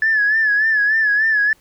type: tone with vibrato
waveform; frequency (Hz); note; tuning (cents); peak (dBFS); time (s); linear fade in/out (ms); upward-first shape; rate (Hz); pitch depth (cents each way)
sine; 1724; A6; -36; -12; 0.02-1.53; 2; sine; 3.4; 71
effects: tanh soft clip ceiling -8 dBFS + pink hiss -55 dBFS RMS until 1.6 s